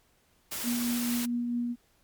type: noise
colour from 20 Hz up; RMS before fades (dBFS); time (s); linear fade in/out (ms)
white; -35; 0.51-1.26; 10
type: tone with tremolo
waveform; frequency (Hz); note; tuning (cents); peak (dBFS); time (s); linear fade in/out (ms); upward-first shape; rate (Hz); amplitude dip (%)
sine; 239.9; A#3; +50; -26; 0.63-1.76; 50; triangle; 4.5; 30
effects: pink hiss -67 dBFS RMS until 2.03 s + MP3 96 kbps